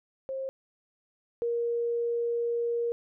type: tone pair in turn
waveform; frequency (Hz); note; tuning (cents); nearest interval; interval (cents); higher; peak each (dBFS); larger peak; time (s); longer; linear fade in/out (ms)
sine; 533 / 470.7; C5 / A#4; +32 / +17; major second; 215; first; -31 / -26; second; 0.29-0.49 / 1.42-2.92; second; 0
effects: none